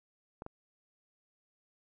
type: clicks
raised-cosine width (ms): 1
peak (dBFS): -28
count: 2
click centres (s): 0.421 / 0.464
effects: none